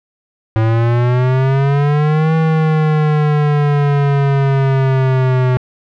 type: exponential two-way sweep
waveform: square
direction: up then down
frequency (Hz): 110 to 160.9 to 126.4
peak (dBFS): -11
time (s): 0.56-5.57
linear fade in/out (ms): 0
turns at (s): 2.35
effects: low-pass 2000 Hz 12 dB/octave